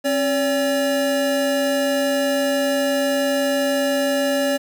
square tone pair together, 269.4 / 570.1 Hz, C#4 / C#5, -49 / +48 cents, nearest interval octave + minor second, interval 1297 cents, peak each -23 / -20 dBFS, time 0.04-4.58 s, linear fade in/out 20 ms, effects 8-bit

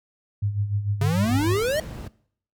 sine tone with tremolo, 102.3 Hz, G#2, 26 cents flat, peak -19 dBFS, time 0.42-1.59 s, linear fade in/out 5 ms, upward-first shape sine, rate 6.7 Hz, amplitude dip 70%
square exponential sweep, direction up, 133.2 to 644 Hz, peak -22 dBFS, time 1.01-1.8 s, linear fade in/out 2 ms
brown noise, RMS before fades -32 dBFS, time 1.23-2.08 s, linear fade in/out 5 ms
effects noise-tail reverb RT60 0.6 s tail -20 dB re dry + high-pass 60 Hz 12 dB/octave

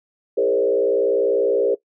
sine tone with frequency modulation, 470.1 Hz, A#4, 15 cents sharp, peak -15 dBFS, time 0.37-1.75 s, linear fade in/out 10 ms, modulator 60.2 Hz, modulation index 1.4, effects noise-tail reverb RT60 0.1 s tail -19 dB re dry

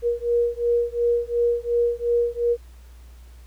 sine beating tone pair, 473.6 / 476.4 Hz, A#4 / A#4, +27 / +38 cents, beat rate 2.8 Hz, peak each -22 dBFS, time 0.02-2.57 s, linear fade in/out 50 ms, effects added 60 Hz sine -42 dBFS peak until 3.46 s + pink hiss -57 dBFS RMS until 3.46 s

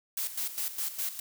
blue noise with tremolo, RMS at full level -32 dBFS, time 0.17-1.2 s, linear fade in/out 5 ms, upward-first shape square, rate 4.9 Hz, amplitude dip 70%, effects none

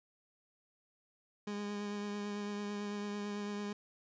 30% pulse tone with vibrato, 205.5 Hz, G#3, 18 cents flat, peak -35 dBFS, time 1.47-3.73 s, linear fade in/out 5 ms, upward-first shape triangle, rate 9 Hz, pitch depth 19 cents each way, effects resampled to 16000 Hz

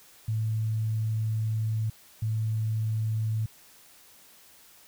sine tone pair in turn, 110 / 110 Hz, A2 / A2, 0 / 0 cents, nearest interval unison, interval 0 cents, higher neither, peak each -25 dBFS, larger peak neither, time 0.28-1.9 / 2.22-3.46 s, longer first, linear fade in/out 5 ms, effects white hiss -55 dBFS RMS until 4.87 s

